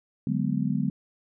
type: chord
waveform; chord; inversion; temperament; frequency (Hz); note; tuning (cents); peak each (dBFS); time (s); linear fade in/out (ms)
sine; G# half-diminished seventh; second; equal with one note detuned; 145.99 / 185 / 207.7 / 246.9; D3 / F#3 / G#3 / B3; -10 / 0 / 0 / 0; -29; 0.27-0.9; 2
effects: none